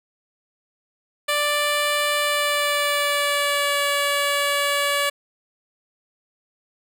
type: tone with pitch glide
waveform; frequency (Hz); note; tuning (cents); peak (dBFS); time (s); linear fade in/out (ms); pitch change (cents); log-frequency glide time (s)
10% pulse; 587.3 to 571.2; D5 to D5; 0 to -48; -11; 1.28-5.1; 10; -48; 2.18-3.84
effects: none